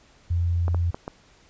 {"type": "tone", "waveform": "sine", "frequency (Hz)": 86, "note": "F2", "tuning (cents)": -26, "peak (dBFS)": -20, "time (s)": [0.3, 0.91], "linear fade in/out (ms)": 10}
{"type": "clicks", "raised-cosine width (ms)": 1, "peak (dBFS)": -17, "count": 4, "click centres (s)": [0.681, 0.746, 0.945, 1.079]}
{"effects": ["pink hiss -56 dBFS RMS until 1.49 s", "resampled to 16000 Hz"]}